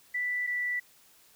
sine tone pair in turn, 1975.5 / 1966.7 Hz, B6 / B6, 0 / -8 cents, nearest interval unison, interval 8 cents, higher first, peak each -28 dBFS, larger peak neither, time 0.14-0.47 / 0.47-0.8 s, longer neither, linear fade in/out 10 ms, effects white hiss -60 dBFS RMS until 1.35 s

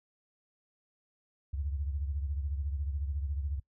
sine beating tone pair, 70.1 / 84.1 Hz, C#2 / E2, +20 / +35 cents, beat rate 14 Hz, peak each -32 / -40 dBFS, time 1.53-3.6 s, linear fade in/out 10 ms, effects noise-tail reverb RT60 0.1 s tail -21 dB re dry

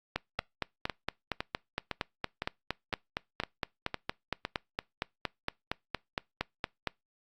two click trains, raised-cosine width 0.3 ms, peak -16 / -14 dBFS, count 9 / 30, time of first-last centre 0.39-4.451 / 0.16-6.873 s, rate 1.97 / 4.32 Hz, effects noise-tail reverb RT60 0.2 s tail -25 dB re dry + Opus 48 kbps

